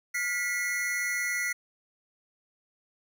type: tone cluster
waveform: square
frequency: 1422 / 1971 / 2151 Hz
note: F6 / B6 / C7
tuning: +31 / -4 / +47 cents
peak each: -38 / -30 / -35 dBFS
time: 0.14-1.53 s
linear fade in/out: 10 ms
effects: 11-bit